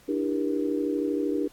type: chord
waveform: sine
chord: E half-diminished seventh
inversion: third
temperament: just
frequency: 296.7 / 329.6 / 395.6 / 474.7 Hz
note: D4 / E4 / G4 / Bb4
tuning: +18 / 0 / +16 / +31 cents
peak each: -27 / -32 / -30 / -32 dBFS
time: 0.08-1.48 s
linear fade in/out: 10 ms
effects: pink hiss -56 dBFS RMS until 1.52 s + AAC 64 kbps